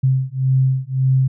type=beating tone pair; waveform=sine; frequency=130.81 / 132.61 Hz; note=C3 / C3; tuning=0 / +24 cents; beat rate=1.8 Hz; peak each=-17 dBFS; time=0.03-1.28 s; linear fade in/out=10 ms; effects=none